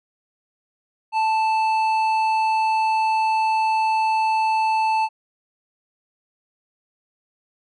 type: tone with hard clipping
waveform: sine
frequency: 880 Hz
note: A5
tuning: in tune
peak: -19 dBFS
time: 1.12-5.09 s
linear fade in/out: 50 ms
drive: 8 dB
effects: resampled to 22050 Hz